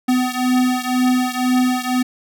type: beating tone pair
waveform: square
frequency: 251.5 / 253.5 Hz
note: B3 / B3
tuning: +32 / +45 cents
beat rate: 2 Hz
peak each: -18 / -20 dBFS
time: 0.08-2.03 s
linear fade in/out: 10 ms
effects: none